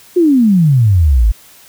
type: exponential sweep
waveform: sine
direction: down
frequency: 370 to 49.06 Hz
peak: -6 dBFS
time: 0.16-1.32 s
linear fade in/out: 10 ms
effects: white hiss -42 dBFS RMS until 1.68 s